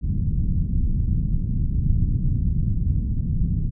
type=low-pass noise; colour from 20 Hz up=pink; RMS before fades=-21 dBFS; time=0.01-3.71 s; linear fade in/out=50 ms; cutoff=180 Hz; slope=24 dB/octave; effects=none